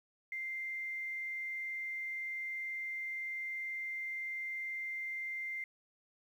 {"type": "tone with quantisation", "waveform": "sine", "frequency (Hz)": 2093, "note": "C7", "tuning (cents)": 0, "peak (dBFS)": -37, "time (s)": [0.32, 5.64], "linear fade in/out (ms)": 2, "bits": 11, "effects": []}